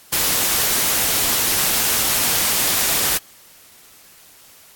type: noise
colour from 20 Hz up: white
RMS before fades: -18 dBFS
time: 0.12-3.18 s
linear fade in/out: 10 ms
effects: white hiss -47 dBFS RMS until 4.75 s + AAC 64 kbps